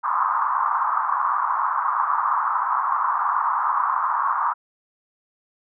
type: band-pass noise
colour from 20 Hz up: white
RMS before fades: -22 dBFS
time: 0.03-4.54 s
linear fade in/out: 20 ms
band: 950 to 1200 Hz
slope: 48 dB/octave
effects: none